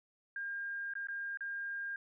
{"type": "tone with dropouts", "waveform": "sine", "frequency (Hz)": 1608, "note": "G6", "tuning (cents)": 44, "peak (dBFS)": -37, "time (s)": [0.36, 1.96], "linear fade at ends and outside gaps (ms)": 2, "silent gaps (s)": [[0.937, 0.953], [1.071, 1.085], [1.373, 1.407]], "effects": []}